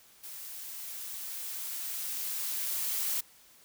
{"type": "noise with level ramp", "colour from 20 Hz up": "blue", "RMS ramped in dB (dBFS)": [-44, -31], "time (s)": [0.23, 3.21], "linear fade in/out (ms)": 10, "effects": ["white hiss -59 dBFS RMS until 3.64 s"]}